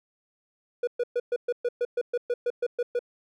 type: tone bursts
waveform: triangle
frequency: 484.7 Hz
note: B4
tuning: 32 cents flat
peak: -21 dBFS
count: 14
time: 0.83-2.992 s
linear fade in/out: 5 ms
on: 43 ms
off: 120 ms
effects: none